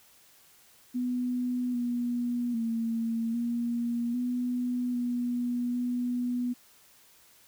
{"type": "tone with pitch steps", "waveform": "sine", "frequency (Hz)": [247.9, 241.8, 228.4, 236.8, 246.7, 243.3, 245.4], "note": ["B3", "B3", "A#3", "A#3", "B3", "B3", "B3"], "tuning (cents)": [7, -36, -35, 27, -2, -26, -11], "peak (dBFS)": -27, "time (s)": [0.94, 6.54], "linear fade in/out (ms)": 20, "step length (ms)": 800, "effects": ["white hiss -59 dBFS RMS until 7.47 s"]}